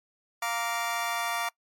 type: chord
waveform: 25% pulse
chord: Bb major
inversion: second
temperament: just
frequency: 699.2 / 932.3 / 1165.4 Hz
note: F5 / Bb5 / D6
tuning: +2 / 0 / -14 cents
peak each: -29 dBFS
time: 0.42-1.49 s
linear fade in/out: 5 ms
effects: noise-tail reverb RT60 0.1 s tail -24 dB re dry + MP3 64 kbps